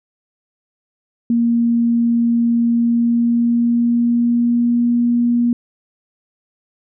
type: tone with pitch glide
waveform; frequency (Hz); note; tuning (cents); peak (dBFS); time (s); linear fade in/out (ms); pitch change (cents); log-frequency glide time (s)
sine; 234.4 to 238.8; A#3 to A#3; +10 to +42; -12; 1.3-5.53; 2; +32; 2.7-4.91
effects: none